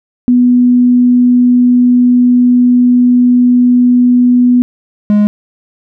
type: tone pair in turn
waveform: sine / triangle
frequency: 246.4 / 207.9 Hz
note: B3 / G#3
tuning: -4 / +2 cents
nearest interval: minor third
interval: 294 cents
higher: first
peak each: -4 / -3 dBFS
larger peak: second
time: 0.28-4.62 / 5.1-5.27 s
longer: first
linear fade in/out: 0 ms
effects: none